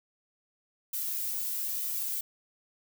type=noise with flanger; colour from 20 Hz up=violet; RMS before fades=-33 dBFS; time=0.93-2.21 s; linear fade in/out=5 ms; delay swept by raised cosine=1.8 to 2.5 ms; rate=1.1 Hz; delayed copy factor=-0.6; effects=none